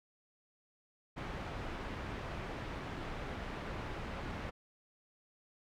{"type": "low-pass noise", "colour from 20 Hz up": "pink", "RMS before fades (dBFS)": -42, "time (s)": [1.16, 4.51], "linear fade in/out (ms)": 20, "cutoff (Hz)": 2300, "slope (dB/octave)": 12, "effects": []}